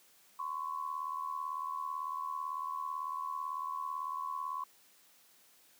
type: tone pair together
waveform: sine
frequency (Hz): 1027 / 1105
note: C6 / C#6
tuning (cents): -33 / -6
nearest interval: minor second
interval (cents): 127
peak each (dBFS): -39 / -38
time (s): 0.39-4.64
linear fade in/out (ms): 5
effects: white hiss -64 dBFS RMS until 5.79 s + high-pass 150 Hz 12 dB/octave